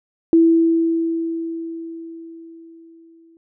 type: tone with exponential decay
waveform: sine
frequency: 330 Hz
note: E4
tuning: 2 cents sharp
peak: -8 dBFS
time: 0.33-3.37 s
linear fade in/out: 1 ms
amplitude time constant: 660 ms
effects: none